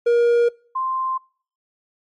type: tone pair in turn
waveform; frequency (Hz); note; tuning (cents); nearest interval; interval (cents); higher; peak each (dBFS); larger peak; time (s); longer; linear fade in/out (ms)
triangle / sine; 473.7 / 1046.1; A#4 / C6; +28 / -1; octave + major second; 1371; second; -11 / -20; first; 0.06-0.49 / 0.75-1.18; neither; 10
effects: noise-tail reverb RT60 0.5 s tail -25 dB re dry + MP3 48 kbps